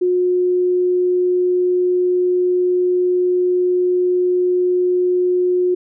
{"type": "tone", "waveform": "sine", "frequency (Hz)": 360.9, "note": "F#4", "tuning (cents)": -43, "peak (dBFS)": -13, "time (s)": [0.01, 5.75], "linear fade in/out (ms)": 10, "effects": []}